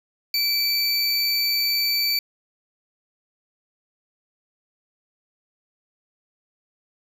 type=tone pair together; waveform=square; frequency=2326 / 4562 Hz; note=D7 / C#8; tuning=-17 / +49 cents; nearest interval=octave; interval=1166 cents; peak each=-28 / -21 dBFS; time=0.34-2.19 s; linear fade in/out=2 ms; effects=8-bit